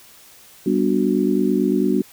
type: chord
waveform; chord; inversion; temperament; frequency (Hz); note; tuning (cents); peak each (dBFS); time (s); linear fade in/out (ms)
sine; G major seventh; none; just; 196 / 245 / 294 / 367.5; G3 / B3 / D4 / F#4; 0 / -14 / +2 / -12; -21; 0.66-2.02; 5
effects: white hiss -47 dBFS RMS until 2.12 s